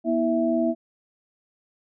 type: tone cluster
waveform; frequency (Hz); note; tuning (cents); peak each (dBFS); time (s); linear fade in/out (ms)
sine; 241.6 / 325 / 660; B3 / E4 / E5; -38 / -24 / +2; -24; 0.04-0.75; 50
effects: none

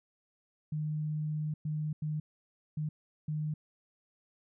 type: tone bursts at uneven times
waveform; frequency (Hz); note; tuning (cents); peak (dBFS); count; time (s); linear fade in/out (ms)
sine; 152.7; D#3; -32; -31; 5; 0.72-1.54 / 1.65-1.93 / 2.02-2.2 / 2.77-2.89 / 3.28-3.54; 5
effects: none

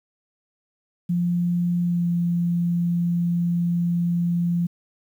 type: tone with pitch glide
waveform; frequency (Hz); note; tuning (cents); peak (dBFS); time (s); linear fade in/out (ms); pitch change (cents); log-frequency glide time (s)
sine; 174.61 to 172.6; F3 to F3; 0 to -20; -19; 1.09-4.67; 10; -20; 1.83-2.07
effects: 9-bit

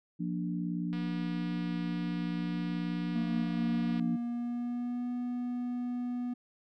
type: chord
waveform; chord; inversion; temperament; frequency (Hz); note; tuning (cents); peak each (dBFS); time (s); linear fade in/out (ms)
sine; Bb major; second; equal with one note detuned; 174.61 / 235.1 / 293.7; F3 / Bb3 / D4; 0 / +15 / 0; -33 / -39 / -37; 0.19-4.17; 20
type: click train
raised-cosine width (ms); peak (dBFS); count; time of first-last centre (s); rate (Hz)
0.3; -32; 740; 0.93-3.996; 241
type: tone with pitch glide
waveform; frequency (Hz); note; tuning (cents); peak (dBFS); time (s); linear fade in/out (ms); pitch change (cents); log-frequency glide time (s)
triangle; 230 to 245.1; A#3 to B3; -23 to -13; -30; 3.15-6.34; 10; +110; 3.29-5.1
effects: none

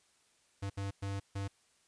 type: tone bursts at uneven times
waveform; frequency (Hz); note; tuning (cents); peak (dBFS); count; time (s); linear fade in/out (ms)
square; 98.8; G2; +14; -36; 4; 0.62-0.7 / 0.77-0.91 / 1.02-1.2 / 1.35-1.48; 10
effects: white hiss -70 dBFS RMS until 1.87 s + resampled to 22050 Hz

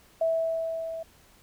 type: tone with level ramp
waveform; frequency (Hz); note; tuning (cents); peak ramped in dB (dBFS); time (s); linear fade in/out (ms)
sine; 654; E5; -14; -21 to -33; 0.21-1.03; 5
effects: pink hiss -58 dBFS RMS until 1.42 s

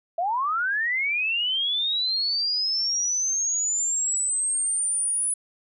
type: linear sweep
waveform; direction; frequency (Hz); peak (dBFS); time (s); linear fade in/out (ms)
sine; up; 651 to 9956; -22; 0.18-5.34; 5
effects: none

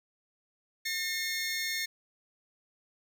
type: tone pair together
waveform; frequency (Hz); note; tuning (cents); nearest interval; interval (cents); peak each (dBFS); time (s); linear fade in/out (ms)
20% pulse; 1811 / 2154; A6 / C7; +49 / +50; minor third; 301; -30 / -28; 0.85-1.86; 10
effects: none

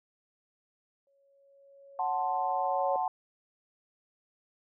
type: tone with exponential growth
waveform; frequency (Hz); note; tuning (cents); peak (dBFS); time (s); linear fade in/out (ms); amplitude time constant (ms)
sine; 555; C#5; +2; -28; 1.07-2.96; 1; 410
type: chord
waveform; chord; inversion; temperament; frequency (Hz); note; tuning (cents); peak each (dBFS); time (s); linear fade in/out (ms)
sine; F# diminished; none; equal; 740 / 880 / 1046.5; F#5 / A5 / C6; 0 / 0 / 0; -30 / -32 / -36; 1.99-3.08; 2
effects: none

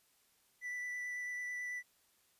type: tone with vibrato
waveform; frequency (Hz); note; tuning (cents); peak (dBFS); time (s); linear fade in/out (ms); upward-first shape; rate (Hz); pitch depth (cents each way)
triangle; 1975.5; B6; 0; -37; 0.61-1.83; 50; sine; 9.1; 10
effects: white hiss -72 dBFS RMS until 2.39 s + resampled to 32000 Hz

